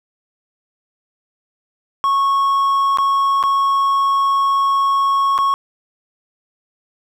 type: tone with dropouts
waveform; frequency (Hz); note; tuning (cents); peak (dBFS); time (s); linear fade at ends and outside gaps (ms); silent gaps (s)
triangle; 1101; C#6; -12; -11; 2.04-5.54; 0; 2.973-2.985 / 3.428-3.437 / 5.379-5.387
effects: none